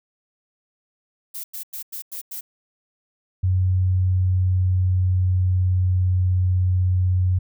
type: noise bursts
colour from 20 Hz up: violet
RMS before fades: -32 dBFS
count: 6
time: 1.34-2.41 s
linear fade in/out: 10 ms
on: 100 ms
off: 94 ms
type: tone with pitch glide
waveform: sine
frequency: 92.5 to 91.6 Hz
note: F#2 to F#2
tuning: 0 to -17 cents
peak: -16 dBFS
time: 3.43-7.39 s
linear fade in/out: 10 ms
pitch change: -17 cents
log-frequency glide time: 3.59-6.28 s
effects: none